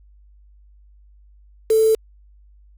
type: tone with quantisation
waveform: sine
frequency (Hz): 440.7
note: A4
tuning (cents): +3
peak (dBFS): -12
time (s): 1.7-1.95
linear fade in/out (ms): 5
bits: 5
effects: added 50 Hz sine -47 dBFS peak until 2.77 s